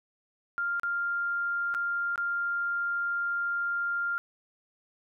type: tone with dropouts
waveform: sine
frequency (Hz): 1397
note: F6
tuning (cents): 0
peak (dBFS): -27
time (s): 0.58-4.18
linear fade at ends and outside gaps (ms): 0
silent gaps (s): 0.797-0.833 / 1.741-1.748 / 2.158-2.178
effects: none